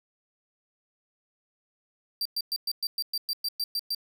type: tone bursts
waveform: 45% pulse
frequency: 4699 Hz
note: D8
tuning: in tune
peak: -26 dBFS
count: 12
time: 2.21-3.948 s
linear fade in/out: 2 ms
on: 44 ms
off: 110 ms
effects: none